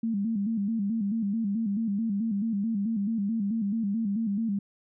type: tone with vibrato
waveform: sine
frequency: 212.9 Hz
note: G#3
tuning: 43 cents sharp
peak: -25 dBFS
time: 0.03-4.59 s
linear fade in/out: 5 ms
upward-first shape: square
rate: 4.6 Hz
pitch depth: 110 cents each way
effects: none